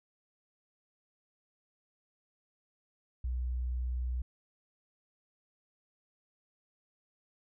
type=tone; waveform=sine; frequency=61.9 Hz; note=B1; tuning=5 cents sharp; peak=-31 dBFS; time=3.24-4.22 s; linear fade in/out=5 ms; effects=none